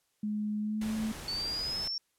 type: tone with pitch glide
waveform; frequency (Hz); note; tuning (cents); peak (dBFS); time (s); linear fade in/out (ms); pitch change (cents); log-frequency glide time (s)
sine; 210.7 to 219; G#3 to A3; +25 to -8; -30; 0.23-1.12; 5; +67; 0.6-0.93
type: noise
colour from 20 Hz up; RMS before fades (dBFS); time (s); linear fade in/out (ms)
pink; -43; 0.81-1.88; 5
type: exponential sweep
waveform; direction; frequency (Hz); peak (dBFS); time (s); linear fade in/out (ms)
sine; up; 4475 to 5510; -32; 1.28-1.98; 2
effects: white hiss -75 dBFS RMS until 2.18 s + low-pass 12000 Hz 12 dB/octave